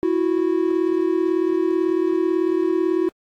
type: tone pair together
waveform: triangle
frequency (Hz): 329.6 / 367.7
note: E4 / F#4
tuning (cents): 0 / -11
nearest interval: major second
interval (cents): 189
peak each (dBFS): -18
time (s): 0.03-3.09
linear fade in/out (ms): 0
effects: AAC 64 kbps